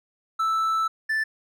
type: tone pair in turn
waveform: triangle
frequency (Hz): 1318.5 / 1760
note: E6 / A6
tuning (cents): 0 / 0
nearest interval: perfect fourth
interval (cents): 500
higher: second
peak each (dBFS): -19 / -20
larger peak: first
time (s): 0.39-0.88 / 1.09-1.24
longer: first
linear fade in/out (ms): 10
effects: none